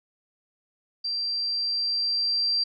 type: tone with level ramp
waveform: sine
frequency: 4713 Hz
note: D8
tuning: 5 cents sharp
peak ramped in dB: -26 to -21 dBFS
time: 1.04-2.64 s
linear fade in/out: 10 ms
effects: none